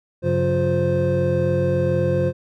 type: tone cluster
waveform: triangle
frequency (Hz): 96 / 138.4 / 182.5 / 353.6 / 520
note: G2 / C#3 / F#3 / F4 / C5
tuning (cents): -36 / -2 / -24 / +22 / -11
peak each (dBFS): -23 / -21 / -24 / -23 / -19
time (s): 0.22-2.33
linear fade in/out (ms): 50
effects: none